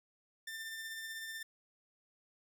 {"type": "tone with tremolo", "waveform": "sawtooth", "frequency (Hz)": 1790, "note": "A6", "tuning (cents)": 29, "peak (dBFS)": -37, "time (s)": [0.47, 1.43], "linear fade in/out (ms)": 5, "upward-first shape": "triangle", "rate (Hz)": 16, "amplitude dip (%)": 35, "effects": []}